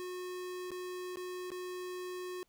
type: tone with dropouts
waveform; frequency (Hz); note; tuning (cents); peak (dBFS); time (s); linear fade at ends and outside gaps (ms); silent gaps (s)
square; 363.3; F#4; -32; -40; 0-2.43; 0; 0.706-0.716 / 1.158-1.171 / 1.504-1.517
effects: pink hiss -75 dBFS RMS until 2.48 s